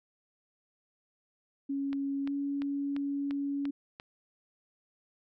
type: tone with pitch glide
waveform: sine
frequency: 277.2 to 281.4 Hz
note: C#4 to C#4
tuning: 0 to +26 cents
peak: -30 dBFS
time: 1.69-3.71 s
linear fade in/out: 10 ms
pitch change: +26 cents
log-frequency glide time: 2.24-2.32 s
type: click train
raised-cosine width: 0.3 ms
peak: -27 dBFS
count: 7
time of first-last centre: 1.93-3.999 s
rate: 2.9 Hz
effects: none